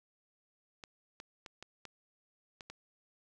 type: clicks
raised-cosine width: 0.2 ms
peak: -29 dBFS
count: 7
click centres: 0.838 / 1.201 / 1.462 / 1.626 / 1.853 / 2.608 / 2.7 s
effects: none